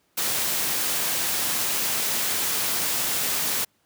white noise, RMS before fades -25 dBFS, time 0.17-3.65 s, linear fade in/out 10 ms, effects pink hiss -67 dBFS RMS until 3.85 s + high-pass 100 Hz 12 dB/octave

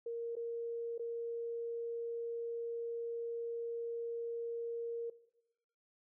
sine tone with dropouts, 466.2 Hz, A#4, in tune, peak -37 dBFS, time 0.06-5.1 s, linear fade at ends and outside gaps 5 ms, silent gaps 0.355-0.366 / 0.98-0.994 s, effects noise-tail reverb RT60 0.9 s tail -18 dB re dry

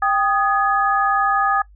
sine tone cluster, 790 / 1242 / 1688 Hz, G5 / D#6 / G#6, +13 / -3 / +28 cents, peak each -19 / -18 / -22 dBFS, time 0.02-1.62 s, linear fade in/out 5 ms, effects noise-tail reverb RT60 0.1 s tail -21 dB re dry + added 50 Hz sine -44 dBFS peak until 1.75 s

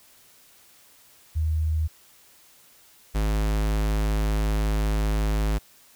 sine / square tone pair in turn, 78.6 / 52.67 Hz, D#2 / G#1, +18 / +25 cents, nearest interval perfect fifth, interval 693 cents, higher first, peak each -21 / -22 dBFS, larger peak first, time 1.35-1.88 / 3.14-5.59 s, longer second, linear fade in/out 20 ms, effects white hiss -55 dBFS RMS until 5.95 s

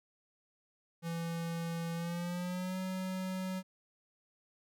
square tone with pitch glide, 167.4 to 186.82 Hz, E3 to F#3, +27 to +17 cents, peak -36 dBFS, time 1.02-3.63 s, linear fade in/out 50 ms, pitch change +190 cents, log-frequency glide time 1.94-2.78 s, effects none

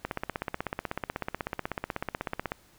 click train, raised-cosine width 0.5 ms, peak -15 dBFS, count 41, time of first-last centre 0.05-2.519 s, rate 16.2 Hz, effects pink hiss -60 dBFS RMS until 2.78 s

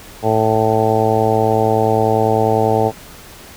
harmonic tone, 110.2 Hz, A2, 3 cents sharp, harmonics 1 / 2 / 3 / 4 / 5 / 6 / 7 / 8, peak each -20 / -23 / -23 / -17 / -21 / -21 / -18 / -23 dBFS, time 0.22-2.92 s, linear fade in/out 50 ms, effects pink hiss -38 dBFS RMS until 3.56 s

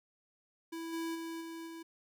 square tone with level steps, 329.6 Hz, E4, in tune, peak -40 / -36 / -40 / -43 / -45 dBFS, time 0.72-1.83 s, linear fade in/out 10 ms, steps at 0.92 / 1.14 / 1.4 / 1.66 s, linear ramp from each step 20 ms, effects none

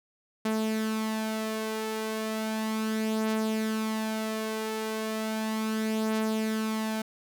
sawtooth beating tone pair, 218.7 / 219.05 Hz, A3 / A3, -10 / -7 cents, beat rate 0.35 Hz, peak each -31 / -25 dBFS, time 0.45-7.02 s, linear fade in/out 5 ms, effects none

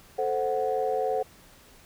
sine chord, F# diminished, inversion first, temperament equal, 440 / 523.3 / 740 Hz, A4 / C5 / F#5, 0 / 0 / 0 cents, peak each -28 dBFS, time 0.18-1.23 s, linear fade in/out 10 ms, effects tanh soft clip ceiling -16 dBFS + pink hiss -54 dBFS RMS until 1.85 s

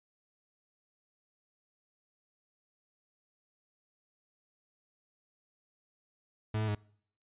40% pulse tone with pitch steps, 107.9 / 108.6 / 104.3 Hz, A2 / A2 / G#2, -33 / -22 / +8 cents, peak -29 dBFS, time 6.54-6.75 s, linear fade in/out 5 ms, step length 70 ms, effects noise-tail reverb RT60 0.6 s tail -24 dB re dry + resampled to 8000 Hz

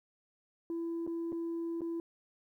sine tone with dropouts, 334.5 Hz, E4, 25 cents sharp, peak -32 dBFS, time 0.7-2 s, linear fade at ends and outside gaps 1 ms, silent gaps 1.066-1.075 / 1.321-1.327 / 1.808-1.817 s, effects tanh soft clip ceiling -32 dBFS + 12-bit

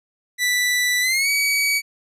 sawtooth tone with pitch glide, 1975.5 to 2269 Hz, B6 to C#7, 0 to +40 cents, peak -14 dBFS, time 0.38-1.82 s, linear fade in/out 50 ms, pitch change +240 cents, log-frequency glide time 1.01-1.29 s, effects resampled to 32000 Hz

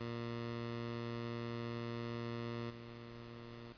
15% pulse tone with level steps, 117.5 Hz, A#2, 14 cents sharp, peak -34 / -43 dBFS, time 0-3.73 s, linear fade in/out 10 ms, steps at 2.69 s, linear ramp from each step 20 ms, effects pink hiss -60 dBFS RMS until 3.77 s + resampled to 11025 Hz

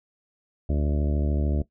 harmonic tone, 73.42 Hz, D2, in tune, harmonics 1 / 2 / 3 / 4 / 5 / 6 / 7 / 8 / 9, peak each -23 / -30 / -32 / -33 / -36 / -41 / -44 / -39 / -42 dBFS, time 0.69-1.62 s, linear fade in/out 5 ms, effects noise-tail reverb RT60 0.1 s tail -17 dB re dry

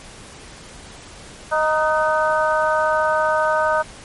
harmonic tone with a mistuned harmonic, 311.1 Hz, D#4, in tune, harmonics 2 / 3 / 4 / 5, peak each -19 / -21 / -22 / -23 dBFS, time 1.51-3.83 s, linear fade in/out 20 ms, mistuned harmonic 5, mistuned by -42 cents, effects pink hiss -40 dBFS RMS until 4.04 s + MP3 48 kbps

